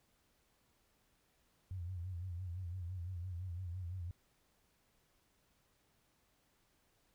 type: tone with vibrato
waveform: sine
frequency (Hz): 89.5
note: F2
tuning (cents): +43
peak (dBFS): -40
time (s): 1.71-4.11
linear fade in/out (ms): 0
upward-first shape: sine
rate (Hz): 5.9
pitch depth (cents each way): 95
effects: pink hiss -75 dBFS RMS until 7.14 s